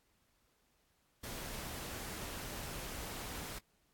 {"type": "noise", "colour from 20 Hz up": "pink", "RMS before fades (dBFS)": -44, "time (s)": [1.23, 3.59], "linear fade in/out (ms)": 10, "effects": ["pink hiss -75 dBFS RMS until 3.93 s", "AAC 64 kbps"]}